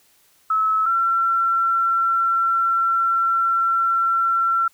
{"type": "tone pair in turn", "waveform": "sine", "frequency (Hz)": [1297, 1354.4], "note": ["E6", "E6"], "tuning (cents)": [-28, 46], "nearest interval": "minor second", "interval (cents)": 74, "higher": "second", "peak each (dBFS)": -16, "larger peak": "neither", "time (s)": [[0.5, 0.86], [0.86, 4.68]], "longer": "second", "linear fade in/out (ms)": 5, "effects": ["white hiss -58 dBFS RMS until 4.73 s"]}